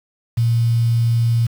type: tone with quantisation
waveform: sine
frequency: 116.54 Hz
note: A#2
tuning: in tune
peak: -13 dBFS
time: 0.37-1.47 s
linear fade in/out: 10 ms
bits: 6
effects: none